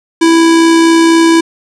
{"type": "tone with amplitude modulation", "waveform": "square", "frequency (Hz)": 330.2, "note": "E4", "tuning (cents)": 3, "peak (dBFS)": -4, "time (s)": [0.21, 1.41], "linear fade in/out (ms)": 10, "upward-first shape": "sine", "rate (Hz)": 64, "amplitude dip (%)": 25, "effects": ["resampled to 22050 Hz", "7-bit"]}